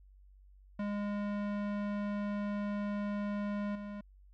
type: tone with level steps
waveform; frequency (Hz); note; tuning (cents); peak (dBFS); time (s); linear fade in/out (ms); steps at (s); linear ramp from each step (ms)
square; 204.9; G#3; -23; -34 / -41; 0.79-4.01; 5; 3.75; 5
effects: added 48 Hz sine -56 dBFS peak until 4.33 s + low-pass 2000 Hz 12 dB/octave